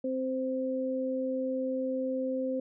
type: tone pair together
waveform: sine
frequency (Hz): 261.7 / 520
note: C4 / C5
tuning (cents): 0 / -11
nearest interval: octave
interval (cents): 1189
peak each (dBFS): -32 / -31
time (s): 0.04-2.6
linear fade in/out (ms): 5
effects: none